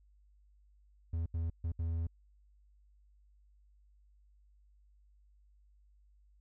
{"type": "tone bursts at uneven times", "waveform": "triangle", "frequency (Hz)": 82.5, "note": "E2", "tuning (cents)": 2, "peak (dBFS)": -30, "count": 4, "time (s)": [[1.13, 1.26], [1.34, 1.5], [1.64, 1.72], [1.79, 2.07]], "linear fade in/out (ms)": 5, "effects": ["added 50 Hz sine -62 dBFS peak until 6.4 s"]}